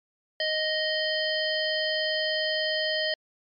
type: harmonic tone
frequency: 622.3 Hz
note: D#5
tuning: in tune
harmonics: 1 / 3 / 5 / 7 / 8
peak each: -29 / -30 / -31 / -33 / -34 dBFS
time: 0.4-3.14 s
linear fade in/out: 2 ms
effects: MP3 96 kbps